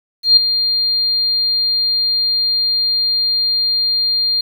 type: tone with ADSR envelope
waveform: sine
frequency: 4200 Hz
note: C8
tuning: 6 cents sharp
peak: -3 dBFS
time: 0.23-4.41 s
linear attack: 140 ms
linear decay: 4 ms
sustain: -10 dB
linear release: 5 ms
effects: 7-bit